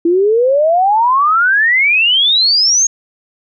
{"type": "exponential sweep", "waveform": "sine", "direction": "up", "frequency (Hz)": [329.7, 6645], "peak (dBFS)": -8, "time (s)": [0.05, 2.87], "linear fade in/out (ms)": 5, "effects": []}